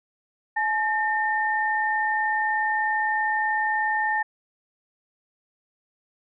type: tone pair together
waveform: sine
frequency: 855.2 / 1812 Hz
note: A5 / A#6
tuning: -49 / -50 cents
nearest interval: octave + minor second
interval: 1299 cents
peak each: -24 dBFS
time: 0.56-4.23 s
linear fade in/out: 10 ms
effects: none